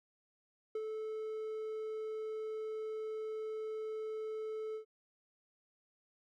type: tone with ADSR envelope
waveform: triangle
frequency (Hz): 435.9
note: A4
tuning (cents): -16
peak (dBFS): -32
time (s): 0.75-4.85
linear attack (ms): 4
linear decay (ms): 49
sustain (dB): -4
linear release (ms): 100
effects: none